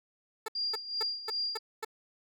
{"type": "tone bursts", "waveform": "15% pulse", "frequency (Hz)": 440, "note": "A4", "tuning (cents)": 0, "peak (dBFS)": -27, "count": 6, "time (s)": [0.46, 1.848], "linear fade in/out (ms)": 5, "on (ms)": 23, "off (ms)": 250}
{"type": "tone with tremolo", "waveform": "sine", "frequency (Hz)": 4789, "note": "D8", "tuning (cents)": 33, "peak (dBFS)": -29, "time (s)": [0.55, 1.59], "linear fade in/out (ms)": 5, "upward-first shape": "sine", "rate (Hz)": 2.6, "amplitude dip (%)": 75}
{"effects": []}